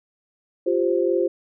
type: chord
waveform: sine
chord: F suspended second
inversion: none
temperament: just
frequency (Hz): 349.2 / 392.9 / 523.8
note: F4 / G4 / C5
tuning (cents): 0 / +4 / +2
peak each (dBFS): -21 / -23 / -23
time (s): 0.66-1.28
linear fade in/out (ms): 10
effects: none